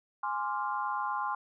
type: chord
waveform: sine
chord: D half-diminished seventh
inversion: second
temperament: equal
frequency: 830.6 / 1046.5 / 1174.7 / 1396.9 Hz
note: Ab5 / C6 / D6 / F6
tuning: 0 / 0 / 0 / 0 cents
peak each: -35 / -33 / -39 / -39 dBFS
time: 0.23-1.35 s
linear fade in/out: 5 ms
effects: none